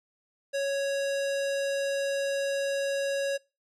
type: tone with low-pass filter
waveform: square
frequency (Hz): 554.4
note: C#5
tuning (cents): 0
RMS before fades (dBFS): -29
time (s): 0.53-3.38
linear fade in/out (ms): 20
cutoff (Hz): 8200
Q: 0.97
effects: noise-tail reverb RT60 0.3 s tail -25 dB re dry